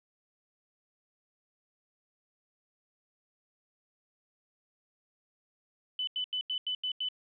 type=tone bursts; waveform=sine; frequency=3005 Hz; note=F#7; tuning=26 cents sharp; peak=-30 dBFS; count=7; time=5.99-7.087 s; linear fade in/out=2 ms; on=83 ms; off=86 ms; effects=none